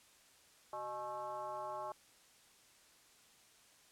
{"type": "tone with frequency modulation", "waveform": "sine", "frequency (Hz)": 852, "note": "G#5", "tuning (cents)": 44, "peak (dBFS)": -40, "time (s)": [0.73, 1.92], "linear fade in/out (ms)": 2, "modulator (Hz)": 238, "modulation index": 1.4, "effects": ["white hiss -65 dBFS RMS until 3.91 s", "low-pass 10000 Hz 12 dB/octave"]}